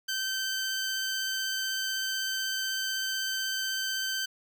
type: tone with vibrato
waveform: 15% pulse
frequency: 1547 Hz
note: G6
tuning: 23 cents flat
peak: -23 dBFS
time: 0.08-4.26 s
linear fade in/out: 10 ms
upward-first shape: triangle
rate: 16 Hz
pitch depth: 9 cents each way
effects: none